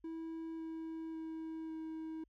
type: tone with pitch steps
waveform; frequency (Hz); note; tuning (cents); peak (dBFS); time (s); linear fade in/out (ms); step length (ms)
triangle; 325.5 / 323.3 / 321 / 318.8; E4 / E4 / E4 / D#4; -22 / -34 / -46 / +42; -39; 0.04-2.24; 5; 550
effects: added 50 Hz sine -70 dBFS peak until 2.28 s